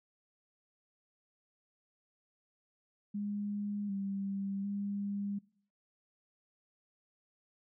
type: tone with pitch steps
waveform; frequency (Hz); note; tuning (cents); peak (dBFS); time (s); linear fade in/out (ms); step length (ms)
sine; 205 / 196.8 / 201.4; G#3 / G3 / G3; -22 / +7 / +47; -34; 3.14-5.39; 10; 750
effects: noise-tail reverb RT60 0.6 s tail -23 dB re dry